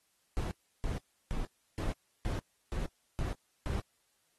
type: noise bursts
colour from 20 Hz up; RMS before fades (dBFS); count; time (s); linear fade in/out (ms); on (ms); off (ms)
brown; -34; 8; 0.37-3.8; 0; 140; 330
effects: white hiss -74 dBFS RMS until 4.38 s + AAC 32 kbps